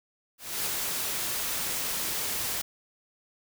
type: noise with ADSR envelope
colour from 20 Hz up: white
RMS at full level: -29 dBFS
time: 0.38-2.62 s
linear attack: 280 ms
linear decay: 7 ms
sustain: -2 dB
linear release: 9 ms
effects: none